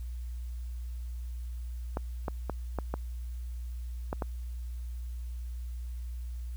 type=clicks; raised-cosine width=1 ms; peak=-18 dBFS; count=7; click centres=1.971 / 2.282 / 2.497 / 2.787 / 2.94 / 4.129 / 4.222 s; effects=added 60 Hz sine -35 dBFS peak until 6.56 s + white hiss -62 dBFS RMS until 6.56 s